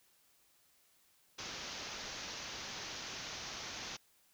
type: low-pass noise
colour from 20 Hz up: white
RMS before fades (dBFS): -45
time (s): 1.38-3.97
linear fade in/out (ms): 10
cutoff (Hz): 6500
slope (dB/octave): 96
effects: white hiss -70 dBFS RMS until 4.33 s